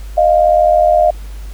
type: tone pair together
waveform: sine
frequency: 618.9 / 698.5 Hz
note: D#5 / F5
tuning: -9 / 0 cents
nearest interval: major second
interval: 209 cents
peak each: -10 dBFS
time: 0.17-1.11 s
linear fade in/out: 10 ms
effects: added 50 Hz sine -25 dBFS peak until 1.53 s + pink hiss -42 dBFS RMS until 1.53 s